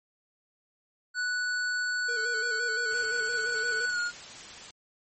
square tone with pitch glide, 1480 to 1431.2 Hz, F#6 to F6, 0 to +42 cents, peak -28 dBFS, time 1.14-4.12 s, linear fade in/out 50 ms, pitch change -58 cents, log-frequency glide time 3.89-3.99 s
square tone with vibrato, 458.3 Hz, A#4, 29 cents flat, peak -37 dBFS, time 2.08-3.86 s, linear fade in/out 10 ms, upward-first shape square, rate 5.8 Hz, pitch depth 59 cents each way
white noise, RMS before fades -44 dBFS, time 2.91-4.71 s, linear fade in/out 5 ms
effects low-pass 12000 Hz 12 dB/octave + MP3 32 kbps

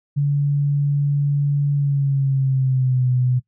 sine tone with pitch glide, 143.2 to 126.11 Hz, D3 to B2, -43 to +37 cents, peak -15 dBFS, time 0.16-3.4 s, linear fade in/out 20 ms, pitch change -220 cents, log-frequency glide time 1.74-3.1 s, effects noise-tail reverb RT60 0.1 s tail -18 dB re dry

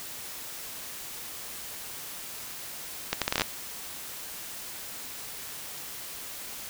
accelerating click train, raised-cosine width 0.2 ms, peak -7 dBFS, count 9, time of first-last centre 3.13-3.418 s, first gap 87 ms, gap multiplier 0.72, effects white hiss -40 dBFS RMS until 6.69 s

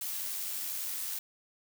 blue noise with amplitude modulation, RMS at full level -35 dBFS, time 0.01-1.19 s, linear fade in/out 5 ms, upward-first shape sine, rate 91.9 Hz, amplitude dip 30%, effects none

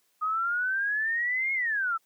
sine exponential two-way sweep, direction up then down, 1242 to 2173 to 1296 Hz, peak -25 dBFS, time 0.21-1.98 s, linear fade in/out 20 ms, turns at 1.53 s, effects white hiss -70 dBFS RMS until 2.05 s + high-pass 150 Hz 12 dB/octave

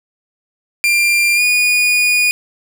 40% pulse tone with pitch glide, 2385 to 2455 Hz, D7 to D#7, +26 to -24 cents, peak -10 dBFS, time 0.84-2.31 s, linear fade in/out 0 ms, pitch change +50 cents, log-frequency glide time 1.35-1.42 s, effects none

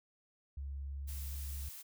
sine tone with pitch glide, 69.3 to 69.86 Hz, C#2 to C#2, 0 to +14 cents, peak -39 dBFS, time 0.57-1.69 s, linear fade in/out 5 ms, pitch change +14 cents, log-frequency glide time 0.79-1.2 s
blue noise, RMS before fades -49 dBFS, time 1.07-1.83 s, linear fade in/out 20 ms
effects none

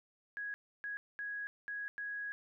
sine tone bursts at uneven times, 1661.2 Hz, G#6, in tune, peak -38 dBFS, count 5, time 0.37-0.54 / 0.84-0.97 / 1.19-1.47 / 1.68-1.88 / 1.98-2.32 s, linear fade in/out 0 ms, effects none

